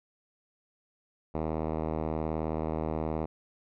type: tone with low-pass filter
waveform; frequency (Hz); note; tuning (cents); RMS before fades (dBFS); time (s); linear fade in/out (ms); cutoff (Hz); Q
5% pulse; 78.9; D#2; +25; -32; 1.34-3.26; 10; 880; 0.58
effects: none